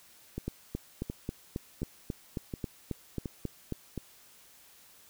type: two click trains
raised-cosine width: 3 ms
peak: -20 / -22 dBFS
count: 13 / 6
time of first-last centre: 0.48-3.723 / 0.38-3.977 s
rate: 3.7 / 1.39 Hz
effects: white hiss -58 dBFS RMS until 5.09 s